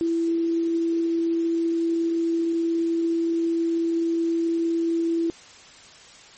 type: tone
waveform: sine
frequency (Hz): 333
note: E4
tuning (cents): +18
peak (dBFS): -20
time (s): 0.01-5.3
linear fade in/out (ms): 0
effects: white hiss -47 dBFS RMS until 6.37 s + MP3 32 kbps